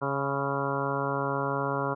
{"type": "harmonic tone with a mistuned harmonic", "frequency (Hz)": 138.59, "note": "C#3", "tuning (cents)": 0, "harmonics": [1, 2, 3, 4, 5, 6, 7, 8, 9, 10], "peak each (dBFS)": [-34, -36, -34, -34, -38, -39, -34, -36, -39, -36], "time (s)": [0.01, 1.95], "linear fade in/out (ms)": 20, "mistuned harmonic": 7, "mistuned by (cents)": 25, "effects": []}